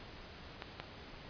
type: clicks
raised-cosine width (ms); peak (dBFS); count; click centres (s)
0.3; -24; 2; 0.622 / 0.8
effects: pink hiss -51 dBFS RMS until 1.29 s + resampled to 11025 Hz